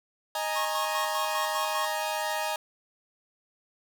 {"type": "chord", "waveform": "sawtooth", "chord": "D# suspended fourth", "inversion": "none", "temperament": "equal", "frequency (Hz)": [622.3, 830.6, 932.3], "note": ["D#5", "G#5", "A#5"], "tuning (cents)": [0, 0, 0], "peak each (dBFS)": -29, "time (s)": [0.35, 2.56], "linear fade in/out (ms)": 2}
{"type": "tone with tremolo", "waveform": "square", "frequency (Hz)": 1093, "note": "C#6", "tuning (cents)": -25, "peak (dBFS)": -30, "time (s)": [0.55, 1.87], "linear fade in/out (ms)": 20, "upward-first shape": "square", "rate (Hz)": 5, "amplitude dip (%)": 60}
{"effects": []}